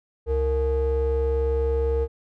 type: ring-modulated tone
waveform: triangle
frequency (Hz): 196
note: G3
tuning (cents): 0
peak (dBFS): -15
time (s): 0.26-2.08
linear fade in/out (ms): 50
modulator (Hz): 265
effects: none